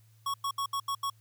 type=tone bursts at uneven times; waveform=square; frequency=1108.7 Hz; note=C#6; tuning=in tune; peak=-30 dBFS; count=6; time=0.26-0.34 / 0.44-0.51 / 0.58-0.66 / 0.73-0.8 / 0.88-0.95 / 1.03-1.1 s; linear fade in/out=5 ms; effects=added 110 Hz sine -58 dBFS peak until 1.2 s + white hiss -69 dBFS RMS until 1.2 s